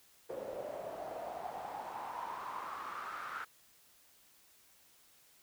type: noise with band-pass filter sweep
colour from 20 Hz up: pink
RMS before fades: -43 dBFS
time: 0.29-3.45 s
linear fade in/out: 10 ms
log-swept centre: 510 to 1400 Hz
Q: 5.9
effects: white hiss -65 dBFS RMS until 5.42 s